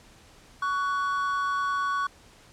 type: tone pair together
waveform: triangle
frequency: 1122.8 / 1480 Hz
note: C#6 / F#6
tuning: +22 / 0 cents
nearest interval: perfect fourth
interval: 478 cents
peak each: -24 / -29 dBFS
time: 0.62-2.07 s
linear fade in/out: 5 ms
effects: pink hiss -54 dBFS RMS until 2.52 s + low-pass 9000 Hz 12 dB/octave